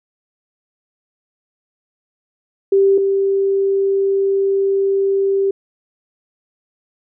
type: tone pair in turn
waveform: sine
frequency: 392 / 392 Hz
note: G4 / G4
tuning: 0 / 0 cents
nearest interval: unison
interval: 0 cents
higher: neither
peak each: -9 / -13 dBFS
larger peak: first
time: 2.72-2.98 / 2.98-5.51 s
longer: second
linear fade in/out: 5 ms
effects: none